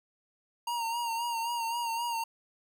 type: tone with vibrato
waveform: square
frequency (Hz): 932.3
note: A#5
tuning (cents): 0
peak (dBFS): -31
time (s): 0.67-2.24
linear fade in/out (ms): 5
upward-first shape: sine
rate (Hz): 3.8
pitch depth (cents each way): 44
effects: none